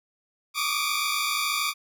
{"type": "tone cluster", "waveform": "15% pulse", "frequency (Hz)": [1130, 1183, 1231, 2339], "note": ["C#6", "D6", "D#6", "D7"], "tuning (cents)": [33, 12, -19, -8], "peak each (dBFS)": -24, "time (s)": [0.54, 1.74], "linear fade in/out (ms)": 50, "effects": []}